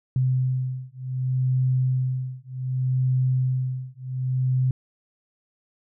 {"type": "beating tone pair", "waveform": "sine", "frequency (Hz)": [128.5, 129.16], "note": ["C3", "C3"], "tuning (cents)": [-31, -22], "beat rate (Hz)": 0.66, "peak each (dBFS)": -24, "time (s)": [0.16, 4.71], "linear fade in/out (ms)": 2, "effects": []}